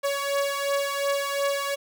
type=beating tone pair; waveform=sawtooth; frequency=560 / 562.8 Hz; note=C#5 / C#5; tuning=+18 / +26 cents; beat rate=2.8 Hz; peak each=-22 / -25 dBFS; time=0.03-1.76 s; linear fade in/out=20 ms; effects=none